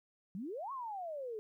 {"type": "exponential two-way sweep", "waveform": "sine", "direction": "up then down", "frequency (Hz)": [174.4, 1122, 417], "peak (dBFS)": -39, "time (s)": [0.35, 1.39], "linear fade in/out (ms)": 0, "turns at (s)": 0.72, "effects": ["13-bit"]}